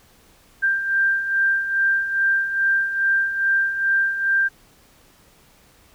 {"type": "beating tone pair", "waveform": "sine", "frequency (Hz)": [1581, 1583.4], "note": ["G6", "G6"], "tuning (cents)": [14, 17], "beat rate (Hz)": 2.4, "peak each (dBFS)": [-25, -18], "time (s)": [0.62, 4.49], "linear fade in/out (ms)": 20, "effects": ["pink hiss -54 dBFS RMS until 5.94 s"]}